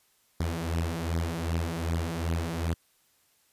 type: beating tone pair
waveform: sawtooth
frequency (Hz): 81.8 / 84.4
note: E2 / E2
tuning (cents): -13 / +41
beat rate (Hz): 2.6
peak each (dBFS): -27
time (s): 0.4-2.74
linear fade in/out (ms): 5
effects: white hiss -67 dBFS RMS until 3.52 s + resampled to 32000 Hz